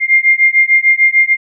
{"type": "beating tone pair", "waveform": "sine", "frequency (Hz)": [2109, 2115.7], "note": ["C7", "C7"], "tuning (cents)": [13, 19], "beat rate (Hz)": 6.7, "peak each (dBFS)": -10, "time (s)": [0, 1.37], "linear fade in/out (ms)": 50, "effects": []}